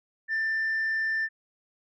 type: tone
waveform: sine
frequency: 1781 Hz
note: A6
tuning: 21 cents sharp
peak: -23 dBFS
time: 0.28-1.29 s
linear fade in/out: 50 ms
effects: tanh soft clip ceiling -23 dBFS